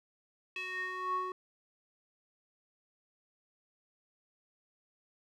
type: tone with band-pass filter sweep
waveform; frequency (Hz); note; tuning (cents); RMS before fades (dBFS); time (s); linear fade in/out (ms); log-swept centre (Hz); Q
square; 370; F#4; 0; -37; 0.56-1.32; 2; 2700 to 840; 5.2
effects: none